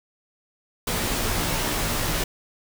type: noise with comb filter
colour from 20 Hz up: pink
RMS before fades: -25 dBFS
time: 0.87-2.24 s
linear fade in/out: 5 ms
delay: 15 ms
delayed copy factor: -0.75
effects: none